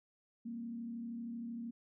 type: tone with frequency modulation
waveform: sine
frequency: 233.1 Hz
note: A#3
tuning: in tune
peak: -40 dBFS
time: 0.45-1.71 s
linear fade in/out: 10 ms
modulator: 32.9 Hz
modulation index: 0.45
effects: none